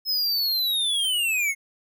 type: linear sweep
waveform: square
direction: down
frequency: 5180 to 2134 Hz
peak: -22 dBFS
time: 0.05-1.55 s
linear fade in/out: 50 ms
effects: none

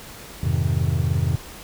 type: chord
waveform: triangle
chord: F minor seventh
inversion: none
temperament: just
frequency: 87.31 / 104.77 / 130.96 / 157.15 Hz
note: F2 / Ab2 / C3 / Eb3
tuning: 0 / +16 / +2 / +18 cents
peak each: -21 / -23 / -21 / -25 dBFS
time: 0.43-1.36 s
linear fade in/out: 5 ms
effects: pink hiss -40 dBFS RMS until 1.63 s

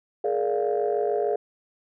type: chord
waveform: sine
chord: Bb dominant seventh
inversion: third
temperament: just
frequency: 419.5 / 466.2 / 582.7 / 699.2 Hz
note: Ab4 / Bb4 / D5 / F5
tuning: +17 / 0 / -14 / +2 cents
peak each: -24 / -28 / -29 / -28 dBFS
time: 0.24-1.36 s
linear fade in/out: 5 ms
effects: tanh soft clip ceiling -14 dBFS

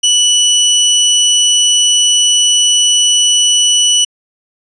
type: tone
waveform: 25% pulse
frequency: 2960 Hz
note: F#7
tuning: in tune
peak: -4 dBFS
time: 0.03-4.05 s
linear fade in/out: 10 ms
effects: resampled to 22050 Hz

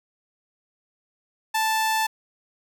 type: tone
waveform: sawtooth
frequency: 880 Hz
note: A5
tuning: in tune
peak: -17 dBFS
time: 1.54-2.07 s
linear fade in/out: 10 ms
effects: 9-bit

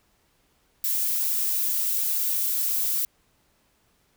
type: noise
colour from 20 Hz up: violet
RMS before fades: -25 dBFS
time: 0.84-3.05 s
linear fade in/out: 2 ms
effects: pink hiss -66 dBFS RMS until 4.16 s

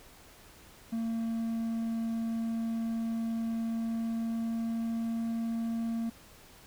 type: tone with pitch glide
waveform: triangle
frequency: 227.4 to 228.8 Hz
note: A#3 to A#3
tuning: -43 to -32 cents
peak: -28 dBFS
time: 0.92-6.1 s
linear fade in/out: 10 ms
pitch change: +11 cents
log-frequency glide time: 3.7-5.39 s
effects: pink hiss -55 dBFS RMS until 6.66 s

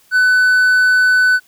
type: tone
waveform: triangle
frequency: 1500 Hz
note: F#6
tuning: 23 cents sharp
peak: -7 dBFS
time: 0.11-1.4 s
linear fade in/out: 50 ms
effects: white hiss -52 dBFS RMS until 1.47 s

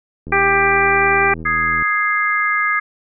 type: click train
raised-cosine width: 3 ms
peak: -19 dBFS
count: 127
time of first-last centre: 0.27-1.824 s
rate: 81.1 Hz
type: harmonic tone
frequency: 395.2 Hz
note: G4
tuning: 14 cents sharp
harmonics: 1 / 2 / 3 / 4 / 5 / 6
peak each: -19 / -19 / -19 / -19 / -19 / -19 dBFS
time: 0.32-1.34 s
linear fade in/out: 5 ms
type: chord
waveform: sine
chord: Ab major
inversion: second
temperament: equal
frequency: 1244.5 / 1661.2 / 2093 Hz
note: Eb6 / Ab6 / C7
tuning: 0 / 0 / 0 cents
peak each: -19 dBFS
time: 1.45-2.8 s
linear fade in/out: 10 ms
effects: none

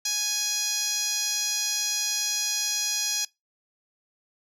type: tone with band-pass filter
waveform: 10% pulse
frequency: 830.6 Hz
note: G#5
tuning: in tune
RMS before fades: -27 dBFS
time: 0.05-3.25 s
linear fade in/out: 5 ms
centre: 6600 Hz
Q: 3
effects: noise-tail reverb RT60 0.2 s tail -23 dB re dry

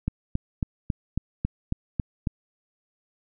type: click train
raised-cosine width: 5 ms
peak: -12 dBFS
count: 9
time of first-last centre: 0.08-2.272 s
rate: 3.65 Hz
effects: none

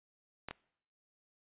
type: clicks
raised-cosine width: 0.3 ms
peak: -24 dBFS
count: 2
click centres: 0.486 / 0.51 s
effects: noise-tail reverb RT60 0.7 s tail -23 dB re dry + resampled to 8000 Hz

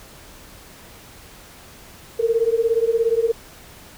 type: beating tone pair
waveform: sine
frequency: 449.4 / 466.4 Hz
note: A4 / A#4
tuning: +37 / +1 cents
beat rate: 17 Hz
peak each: -19 dBFS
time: 2.19-3.32 s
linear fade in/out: 10 ms
effects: pink hiss -44 dBFS RMS until 3.97 s

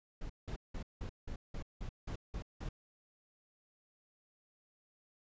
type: noise bursts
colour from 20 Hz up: brown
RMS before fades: -41 dBFS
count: 10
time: 0.21-2.69 s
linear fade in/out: 5 ms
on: 86 ms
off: 180 ms
effects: resampled to 16000 Hz

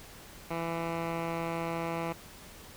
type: tone with low-pass filter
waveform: 10% pulse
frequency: 166.7 Hz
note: E3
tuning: 20 cents sharp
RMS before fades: -34 dBFS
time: 0.5-2.13 s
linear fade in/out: 10 ms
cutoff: 2000 Hz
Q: 1.5
effects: pink hiss -50 dBFS RMS until 2.76 s

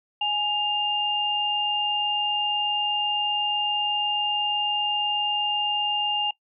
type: tone pair together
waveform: sine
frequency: 832.4 / 2806 Hz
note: G#5 / F7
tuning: +4 / +8 cents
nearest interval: octave + major sixth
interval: 2104 cents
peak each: -27 / -23 dBFS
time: 0.21-6.31 s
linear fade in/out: 5 ms
effects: noise-tail reverb RT60 0.1 s tail -21 dB re dry

